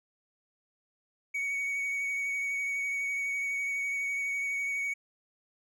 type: tone with vibrato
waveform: triangle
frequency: 2240 Hz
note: C#7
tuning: 18 cents sharp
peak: -28 dBFS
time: 1.34-4.94 s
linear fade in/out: 10 ms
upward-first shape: triangle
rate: 12 Hz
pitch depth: 22 cents each way
effects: none